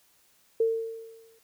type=tone with exponential decay; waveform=sine; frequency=452.2 Hz; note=A4; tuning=47 cents sharp; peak=-19 dBFS; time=0.6-1.39 s; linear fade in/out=5 ms; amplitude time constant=170 ms; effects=white hiss -64 dBFS RMS until 1.43 s